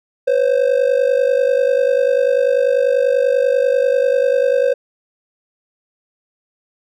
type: ring-modulated tone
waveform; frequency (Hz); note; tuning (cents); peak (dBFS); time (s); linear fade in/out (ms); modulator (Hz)
triangle; 522; C5; -4; -7; 0.27-4.74; 10; 25.1
effects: none